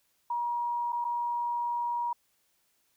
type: tone with dropouts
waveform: sine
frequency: 954 Hz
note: A#5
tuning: 40 cents sharp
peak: -28 dBFS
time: 0.3-2.13 s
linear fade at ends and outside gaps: 5 ms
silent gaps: 0.923-0.928 / 1.044-1.049 s
effects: white hiss -72 dBFS RMS until 2.96 s